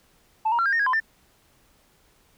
sine tone with pitch steps, 878 / 943 / 1365 / 1608 / 1838 / 1647 / 1022 / 1788 Hz, A5 / A#5 / F6 / G6 / A#6 / G#6 / C6 / A6, -4 / +20 / -40 / +44 / -25 / -15 / -41 / +27 cents, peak -18 dBFS, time 0.45-1.002 s, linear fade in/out 10 ms, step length 69 ms, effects tanh soft clip ceiling -16 dBFS + pink hiss -61 dBFS RMS until 2.37 s

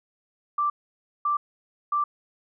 sine tone bursts, 1174.7 Hz, D6, in tune, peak -21 dBFS, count 3, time 0.58-2.04 s, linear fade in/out 5 ms, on 120 ms, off 550 ms, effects none

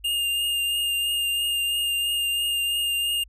square tone with vibrato, 2817 Hz, F7, 14 cents sharp, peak -23 dBFS, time 0.04-3.24 s, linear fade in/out 10 ms, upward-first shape triangle, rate 3 Hz, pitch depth 18 cents each way, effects added 50 Hz sine -47 dBFS peak until 3.28 s

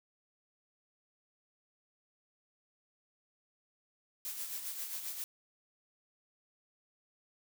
blue noise with tremolo, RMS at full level -39 dBFS, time 4.25-5.24 s, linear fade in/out 0 ms, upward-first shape sine, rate 7.5 Hz, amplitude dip 50%, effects none

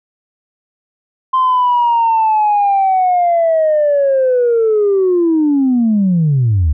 sine linear sweep, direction down, 1046.5 to 69.3 Hz, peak -8 dBFS, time 1.33-6.73 s, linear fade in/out 10 ms, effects tanh soft clip ceiling -6 dBFS

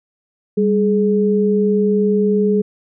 sine tone pair together, 198.53 / 421.3 Hz, G3 / G#4, +22 / +25 cents, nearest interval octave + minor second, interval 1303 cents, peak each -15 dBFS, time 0.57-2.62 s, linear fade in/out 10 ms, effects none

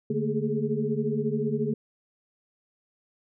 sine tone cluster, 145.7 / 218.7 / 229.8 / 411.8 / 426.3 Hz, D3 / A3 / A#3 / G#4 / G#4, -13 / -10 / -25 / -15 / +45 cents, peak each -31 dBFS, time 0.1-1.74 s, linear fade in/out 5 ms, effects none

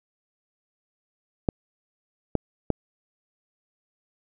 clicks, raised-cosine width 2 ms, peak -8 dBFS, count 3, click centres 1.488 / 2.353 / 2.703 s, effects none

